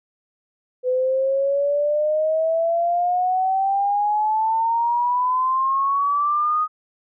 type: exponential sweep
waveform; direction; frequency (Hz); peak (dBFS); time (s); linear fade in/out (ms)
sine; up; 501 to 1251; -17; 0.83-6.68; 50
effects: none

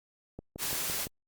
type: click train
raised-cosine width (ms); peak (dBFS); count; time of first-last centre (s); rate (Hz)
2; -27; 5; 0.39-1.069; 5.89
type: noise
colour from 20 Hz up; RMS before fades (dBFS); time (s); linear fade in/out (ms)
white; -33; 0.58-1.08; 50
effects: Opus 48 kbps

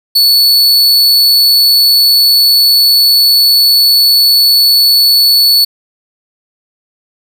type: tone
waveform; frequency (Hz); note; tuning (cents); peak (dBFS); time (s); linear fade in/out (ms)
45% pulse; 4435; C#8; 0; -4; 0.15-5.65; 10
effects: none

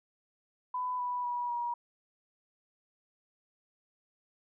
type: tone with pitch steps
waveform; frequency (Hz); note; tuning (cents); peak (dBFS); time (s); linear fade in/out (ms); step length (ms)
sine; 1000 / 985.1 / 970.4 / 955.9; B5 / B5 / B5 / A#5; +21 / -5 / -31 / +43; -31; 0.74-1.74; 5; 250
effects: none

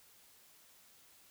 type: silence
effects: white hiss -63 dBFS RMS until 1.3 s

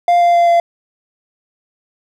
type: tone with pitch steps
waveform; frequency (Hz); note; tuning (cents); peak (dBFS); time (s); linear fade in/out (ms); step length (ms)
triangle; 698.5 / 694.1 / 689.7 / 685.3; F5 / F5 / F5 / F5; 0 / -11 / -22 / -33; -6; 0.08-0.6; 2; 130
effects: none

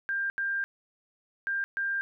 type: tone bursts at uneven times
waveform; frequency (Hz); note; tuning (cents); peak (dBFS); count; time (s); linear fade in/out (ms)
sine; 1593; G6; +27; -27; 4; 0.09-0.3 / 0.38-0.64 / 1.47-1.64 / 1.77-2.01; 0
effects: none

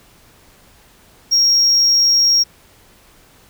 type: tone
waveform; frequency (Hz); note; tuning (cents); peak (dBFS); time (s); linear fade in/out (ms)
triangle; 5588; F8; 0; -8; 1.31-2.44; 20
effects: tanh soft clip ceiling -5 dBFS + pink hiss -49 dBFS RMS until 3.49 s

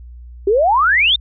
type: exponential sweep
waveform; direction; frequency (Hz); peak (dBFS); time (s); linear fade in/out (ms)
sine; up; 376.5 to 3729; -10; 0.47-1.16; 5
effects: added 60 Hz sine -33 dBFS peak until 1.2 s

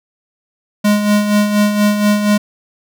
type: tone with tremolo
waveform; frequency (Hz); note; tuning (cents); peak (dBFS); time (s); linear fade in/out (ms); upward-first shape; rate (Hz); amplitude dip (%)
square; 207.7; G#3; 0; -9; 0.84-2.38; 10; sine; 4.2; 55
effects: none

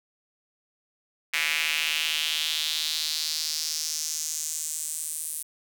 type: tone with high-pass filter sweep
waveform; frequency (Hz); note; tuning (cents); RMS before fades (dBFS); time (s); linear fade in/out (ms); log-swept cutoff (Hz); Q
square; 77.78; D#2; 0; -29; 1.33-5.43; 10; 2200 to 9800; 3.1
effects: none

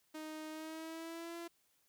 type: tone with pitch glide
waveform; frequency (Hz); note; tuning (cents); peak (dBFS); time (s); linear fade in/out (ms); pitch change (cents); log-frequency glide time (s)
sawtooth; 311.1 to 339.3; D#4 to F4; 0 to -50; -40; 0.14-1.48; 10; +150; 0.5-1.37
effects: white hiss -75 dBFS RMS until 1.88 s

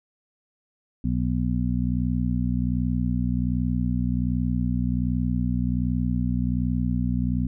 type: harmonic tone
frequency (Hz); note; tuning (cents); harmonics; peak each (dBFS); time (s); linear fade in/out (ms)
61.3; B1; -12; 1 / 2 / 3 / 4; -27 / -27 / -27 / -27; 1.04-7.47; 5
effects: none

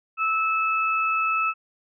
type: tone pair together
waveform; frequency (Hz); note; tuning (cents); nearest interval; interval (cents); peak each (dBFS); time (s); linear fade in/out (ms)
sine; 1309.3 / 2608; E6 / E7; -12 / -19; octave; 1193; -22 / -25; 0.17-1.54; 50
effects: none

